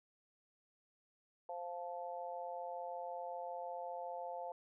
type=harmonic tone; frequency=174.61 Hz; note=F3; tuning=in tune; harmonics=3 / 4 / 5; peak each=-46 / -45 / -47 dBFS; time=1.49-4.52 s; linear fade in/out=2 ms; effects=none